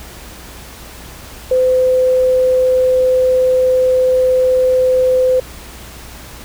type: tone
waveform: sine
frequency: 511 Hz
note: C5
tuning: 41 cents flat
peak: -9 dBFS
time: 1.51-5.4 s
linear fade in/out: 5 ms
effects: added 60 Hz sine -37 dBFS peak until 6.44 s + pink hiss -35 dBFS RMS until 6.44 s